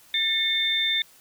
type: tone cluster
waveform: sine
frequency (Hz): 1791 / 2182 / 3579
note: A6 / C#7 / A7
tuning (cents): +30 / -28 / +29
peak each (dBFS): -31 / -29 / -22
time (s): 0.14-1.02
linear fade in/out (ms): 2
effects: white hiss -54 dBFS RMS until 1.2 s